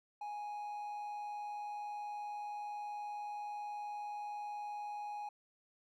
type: tone with amplitude modulation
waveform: triangle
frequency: 830.6 Hz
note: G#5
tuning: in tune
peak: -37 dBFS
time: 0.21-5.29 s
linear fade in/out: 5 ms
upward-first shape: sine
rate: 120 Hz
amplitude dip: 30%
effects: none